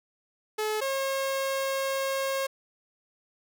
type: tone pair in turn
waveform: sawtooth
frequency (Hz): 429.4 / 540.6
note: A4 / C#5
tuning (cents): -42 / -44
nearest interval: major third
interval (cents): 398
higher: second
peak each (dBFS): -23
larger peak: neither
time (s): 0.58-0.81 / 0.81-2.47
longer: second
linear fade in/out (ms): 10
effects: none